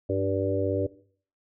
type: harmonic tone with a mistuned harmonic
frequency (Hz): 97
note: G2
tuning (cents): -18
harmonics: 1 / 3 / 4 / 5 / 6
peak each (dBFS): -30 / -30 / -30 / -30 / -30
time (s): 0.09-0.87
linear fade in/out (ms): 10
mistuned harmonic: 3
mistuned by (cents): +20
effects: noise-tail reverb RT60 0.5 s tail -17 dB re dry